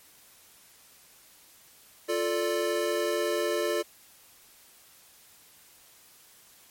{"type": "chord", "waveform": "square", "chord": "D minor", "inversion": "first", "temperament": "equal", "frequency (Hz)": [349.2, 440, 587.3], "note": ["F4", "A4", "D5"], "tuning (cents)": [0, 0, 0], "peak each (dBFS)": -31, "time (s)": [2.08, 3.83], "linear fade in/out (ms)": 20, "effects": ["white hiss -56 dBFS RMS until 6.7 s", "MP3 64 kbps"]}